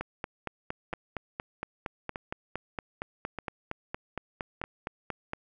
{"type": "two click trains", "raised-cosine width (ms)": 0.5, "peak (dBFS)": [-18, -20], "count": [24, 4], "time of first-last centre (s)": [[0.01, 5.334], [0.93, 4.616]], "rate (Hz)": [4.32, 0.814], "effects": []}